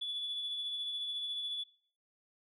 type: tone with tremolo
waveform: sine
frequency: 3437 Hz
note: A7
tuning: 41 cents flat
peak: -33 dBFS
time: 0.01-1.64 s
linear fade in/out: 10 ms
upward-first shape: triangle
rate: 14 Hz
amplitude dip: 40%
effects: noise-tail reverb RT60 0.5 s tail -18 dB re dry + tanh soft clip ceiling -31 dBFS